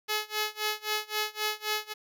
5% pulse tone with tremolo, 426.2 Hz, G#4, 45 cents sharp, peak -15 dBFS, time 0.08-1.94 s, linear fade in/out 20 ms, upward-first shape sine, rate 3.8 Hz, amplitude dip 95%, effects none

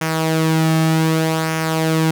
sawtooth tone with flanger, 160.2 Hz, E3, 49 cents flat, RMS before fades -17 dBFS, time 0.01-2.11 s, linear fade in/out 5 ms, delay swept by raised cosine 0.24 to 2.04 ms, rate 0.65 Hz, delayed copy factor -0.5, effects none

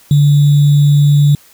sine tone with sample-and-hold, 145.1 Hz, D3, 21 cents flat, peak -5 dBFS, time 0.11-1.35 s, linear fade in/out 2 ms, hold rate 3675 Hz, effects white hiss -45 dBFS RMS until 1.53 s

